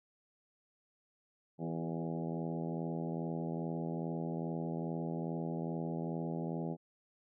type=harmonic tone with a mistuned harmonic; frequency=82.41 Hz; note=E2; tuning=in tune; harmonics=2 / 3 / 4 / 5 / 6 / 7 / 8 / 9 / 10; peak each=-38 / -42 / -44 / -46 / -48 / -49 / -50 / -51 / -52 dBFS; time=1.58-6.77 s; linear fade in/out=50 ms; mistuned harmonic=5; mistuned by=-24 cents; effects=none